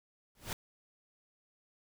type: noise with exponential growth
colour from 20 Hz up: pink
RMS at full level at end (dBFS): -33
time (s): 0.35-0.53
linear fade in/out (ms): 2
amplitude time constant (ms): 39
effects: none